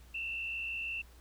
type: tone with frequency modulation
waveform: sine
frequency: 2700 Hz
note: E7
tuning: 41 cents sharp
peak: -35 dBFS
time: 0.14-1.02 s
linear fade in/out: 10 ms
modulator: 66 Hz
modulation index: 1.1
effects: added 60 Hz sine -54 dBFS peak until 1.2 s + pink hiss -62 dBFS RMS until 1.2 s